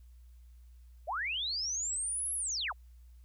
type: linear two-way sweep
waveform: sine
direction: up then down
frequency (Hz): 530 to 11290 to 530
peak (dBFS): -32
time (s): 1.07-2.73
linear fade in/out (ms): 20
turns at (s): 2.34
effects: added 60 Hz sine -52 dBFS peak until 3.24 s + white hiss -75 dBFS RMS until 3.24 s